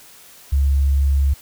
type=tone; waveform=sine; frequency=69.3 Hz; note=C#2; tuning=in tune; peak=-13 dBFS; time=0.52-1.34 s; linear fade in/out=10 ms; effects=white hiss -45 dBFS RMS until 1.41 s